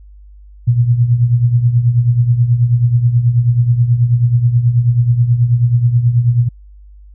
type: tone with tremolo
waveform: sine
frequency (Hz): 120.2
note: B2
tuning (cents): -46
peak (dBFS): -5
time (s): 0.67-6.49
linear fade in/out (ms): 10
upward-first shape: triangle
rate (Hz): 9.3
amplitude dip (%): 75
effects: added 50 Hz sine -36 dBFS peak until 7.14 s